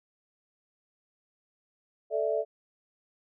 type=chord; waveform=sine; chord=A suspended fourth; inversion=none; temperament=equal; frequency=440 / 587.3 / 659.3 Hz; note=A4 / D5 / E5; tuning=0 / 0 / 0 cents; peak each=-30 dBFS; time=2.1-2.45 s; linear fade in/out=50 ms; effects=none